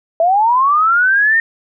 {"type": "linear sweep", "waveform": "sine", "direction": "up", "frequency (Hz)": [645, 1850], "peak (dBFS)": -9, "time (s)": [0.2, 1.4], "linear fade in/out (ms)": 2, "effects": []}